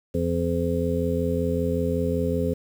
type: harmonic tone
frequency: 85.3 Hz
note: F2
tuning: 40 cents flat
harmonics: 1 / 2 / 3 / 5 / 6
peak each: -28 / -28 / -28 / -28 / -28 dBFS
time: 0.14-2.54 s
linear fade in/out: 10 ms
effects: 8-bit